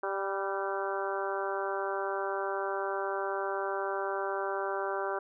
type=harmonic tone with a mistuned harmonic; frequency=196 Hz; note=G3; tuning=in tune; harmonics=2 / 3 / 4 / 5 / 6 / 7 / 8; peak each=-35 / -37 / -38 / -39 / -40 / -40 / -41 dBFS; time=0.03-5.19 s; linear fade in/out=5 ms; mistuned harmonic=8; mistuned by=-33 cents; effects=none